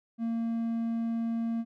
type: tone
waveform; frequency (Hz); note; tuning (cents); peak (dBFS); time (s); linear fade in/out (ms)
triangle; 229.5; A#3; -27; -26; 0.18-1.65; 50
effects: none